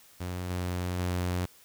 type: tone with level steps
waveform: sawtooth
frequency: 89.8 Hz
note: F2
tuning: 49 cents sharp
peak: -29 / -26 / -24 dBFS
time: 0.2-1.46 s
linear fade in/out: 10 ms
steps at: 0.5 / 0.99 s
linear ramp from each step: 2 ms
effects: white hiss -57 dBFS RMS until 1.64 s

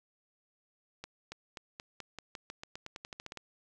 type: accelerating click train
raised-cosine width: 0.2 ms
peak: -25 dBFS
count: 18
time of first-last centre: 1.04-3.373 s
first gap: 280 ms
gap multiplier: 0.9
effects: none

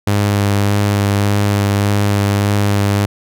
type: tone with vibrato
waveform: sawtooth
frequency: 101.5 Hz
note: G#2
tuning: 39 cents flat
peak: -8 dBFS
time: 0.07-3.06 s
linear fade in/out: 5 ms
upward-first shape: sine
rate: 1.7 Hz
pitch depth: 14 cents each way
effects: none

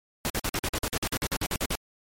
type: noise bursts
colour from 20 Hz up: pink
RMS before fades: -28 dBFS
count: 16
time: 0.25-1.753 s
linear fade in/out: 0 ms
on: 48 ms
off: 49 ms
effects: MP3 64 kbps

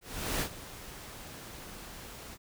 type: noise with ADSR envelope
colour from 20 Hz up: pink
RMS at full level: -31 dBFS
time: 0.01-2.38 s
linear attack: 400 ms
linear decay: 76 ms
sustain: -15 dB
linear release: 47 ms
effects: none

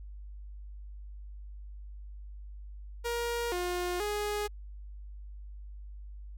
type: tone with pitch steps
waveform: sawtooth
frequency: 472.4 / 356.3 / 416 Hz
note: A#4 / F4 / G#4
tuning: +23 / +35 / +3 cents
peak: -27 dBFS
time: 3.04-4.48 s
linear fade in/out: 20 ms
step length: 480 ms
effects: added 50 Hz sine -42 dBFS peak until 6.37 s

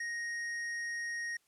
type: tone with hard clipping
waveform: sine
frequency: 1871 Hz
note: A#6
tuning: 6 cents sharp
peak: -37 dBFS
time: 0-1.37 s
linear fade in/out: 5 ms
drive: 8 dB
effects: white hiss -73 dBFS RMS until 1.47 s + low-pass 12000 Hz 12 dB/octave

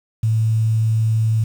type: tone with quantisation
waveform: sine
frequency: 111 Hz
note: A2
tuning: 16 cents sharp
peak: -14 dBFS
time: 0.23-1.44 s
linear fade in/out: 5 ms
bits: 7
effects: none

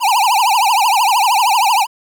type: tone with vibrato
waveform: square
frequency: 880 Hz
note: A5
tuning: in tune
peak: -11 dBFS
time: 0-1.87 s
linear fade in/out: 50 ms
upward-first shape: triangle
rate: 13 Hz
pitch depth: 270 cents each way
effects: 8-bit

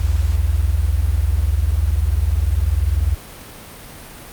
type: tone pair together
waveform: sine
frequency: 61.74 / 81.87 Hz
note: B1 / E2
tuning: 0 / -11 cents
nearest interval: perfect fourth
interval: 489 cents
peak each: -17 dBFS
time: 0-3.15 s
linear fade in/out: 10 ms
effects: pink hiss -37 dBFS RMS until 4.32 s + Opus 48 kbps

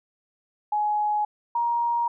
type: tone pair in turn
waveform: sine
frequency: 840 / 942.9 Hz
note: G#5 / A#5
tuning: +19 / +20 cents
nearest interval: major second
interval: 201 cents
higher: second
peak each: -21 dBFS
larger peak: neither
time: 0.72-1.25 / 1.55-2.08 s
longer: neither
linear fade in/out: 5 ms
effects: none

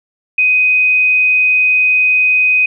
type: tone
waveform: sine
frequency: 2505 Hz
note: D#7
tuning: 11 cents sharp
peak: -8 dBFS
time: 0.38-2.66 s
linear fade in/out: 5 ms
effects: none

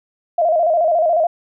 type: tone with vibrato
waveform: sine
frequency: 659.3 Hz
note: E5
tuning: in tune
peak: -12 dBFS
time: 0.38-1.27 s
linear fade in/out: 5 ms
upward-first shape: square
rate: 14 Hz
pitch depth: 83 cents each way
effects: none

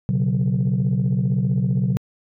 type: chord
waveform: sine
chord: B suspended second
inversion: none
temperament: just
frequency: 123.47 / 138.9 / 185.21 Hz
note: B2 / C#3 / F#3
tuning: 0 / +4 / +2 cents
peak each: -20 dBFS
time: 0.09-1.97 s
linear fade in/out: 0 ms
effects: tanh soft clip ceiling -13 dBFS

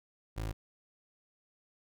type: tone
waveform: 25% pulse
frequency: 54.2 Hz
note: A1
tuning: 25 cents flat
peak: -31 dBFS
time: 0.36-0.53 s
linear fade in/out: 20 ms
effects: none

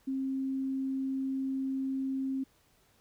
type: tone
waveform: sine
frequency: 266.9 Hz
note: C4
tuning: 35 cents sharp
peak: -30 dBFS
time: 0.07-2.44 s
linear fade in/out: 10 ms
effects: pink hiss -67 dBFS RMS until 3 s

